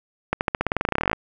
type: accelerating click train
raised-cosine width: 0.5 ms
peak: -5 dBFS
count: 21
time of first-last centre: 0.33-1.131 s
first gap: 79 ms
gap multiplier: 0.92
effects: none